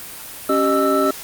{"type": "tone cluster", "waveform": "triangle", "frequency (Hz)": [276.3, 388.3, 614, 1320], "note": ["C#4", "G4", "D#5", "E6"], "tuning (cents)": [-6, -16, -23, 2], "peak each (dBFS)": -18, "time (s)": [0.49, 1.11], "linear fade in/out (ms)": 5, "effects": ["white hiss -34 dBFS RMS until 1.23 s", "Opus 32 kbps"]}